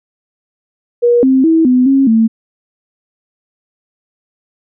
sine tone with pitch steps, 478.8 / 263.2 / 324.4 / 252 / 271.2 / 224.1 Hz, A#4 / C4 / E4 / B3 / C#4 / A3, +46 / +10 / -28 / +35 / -38 / +32 cents, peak -6 dBFS, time 1.02-2.28 s, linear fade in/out 20 ms, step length 210 ms, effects none

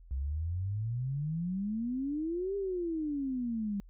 sine exponential two-way sweep, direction up then down, 63.7 to 403.9 to 196.7 Hz, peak -31 dBFS, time 0.11-3.8 s, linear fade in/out 0 ms, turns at 2.56 s, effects added 42 Hz sine -51 dBFS peak until 3.89 s

